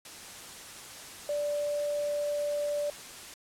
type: tone in noise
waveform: sine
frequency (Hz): 585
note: D5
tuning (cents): -7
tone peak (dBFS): -28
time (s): 1.29-2.9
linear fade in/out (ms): 2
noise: white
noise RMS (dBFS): -45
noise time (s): 0.05-3.34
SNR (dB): +14
effects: low-pass 10000 Hz 12 dB/octave + AAC 64 kbps